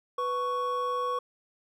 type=tone pair together; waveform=triangle; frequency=495.1 / 1111.5 Hz; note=B4 / C#6; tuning=+4 / +4 cents; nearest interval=octave + major second; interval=1400 cents; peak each=-30 / -27 dBFS; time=0.18-1.19 s; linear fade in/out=5 ms; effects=none